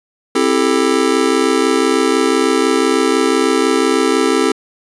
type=chord; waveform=square; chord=A minor seventh; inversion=first; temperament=just; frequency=264 / 330 / 396 / 440 Hz; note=C4 / E4 / G4 / A4; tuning=+16 / +2 / +18 / 0 cents; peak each=-18 dBFS; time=0.35-4.52 s; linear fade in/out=5 ms; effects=resampled to 24000 Hz